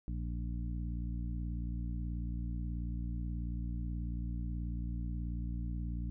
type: harmonic tone with a mistuned harmonic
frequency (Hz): 58.4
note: A#1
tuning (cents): +4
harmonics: 1 / 2 / 3 / 4 / 5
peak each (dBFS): -36 / -43 / -44 / -49 / -50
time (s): 0.08-6.1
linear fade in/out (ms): 0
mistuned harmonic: 5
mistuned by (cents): +26
effects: none